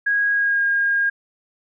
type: tone with pitch glide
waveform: sine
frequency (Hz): 1646 to 1621.5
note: G#6 to G#6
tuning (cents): -16 to -42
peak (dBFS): -16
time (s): 0.06-1.1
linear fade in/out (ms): 10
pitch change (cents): -26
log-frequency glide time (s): 0.32-0.63
effects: none